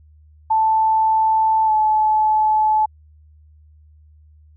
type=tone with pitch glide; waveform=sine; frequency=880 to 862.4 Hz; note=A5 to A5; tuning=0 to -35 cents; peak=-13 dBFS; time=0.5-2.86 s; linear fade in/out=10 ms; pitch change=-35 cents; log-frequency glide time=1.66-1.71 s; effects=added 76 Hz sine -46 dBFS peak until 4.56 s